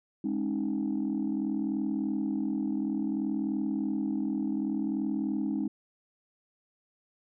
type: chord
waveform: sine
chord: Ab suspended fourth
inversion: none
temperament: equal with one note detuned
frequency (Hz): 207.7 / 270.5 / 311.1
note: Ab3 / Db4 / Eb4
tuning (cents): 0 / -42 / 0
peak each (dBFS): -31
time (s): 0.24-5.68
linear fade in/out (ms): 5
effects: tanh soft clip ceiling -22 dBFS